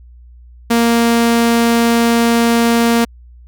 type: tone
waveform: sawtooth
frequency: 233.1 Hz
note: A#3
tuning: in tune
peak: -6 dBFS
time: 0.7-3.05 s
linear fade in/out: 10 ms
effects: added 60 Hz sine -37 dBFS peak until 3.47 s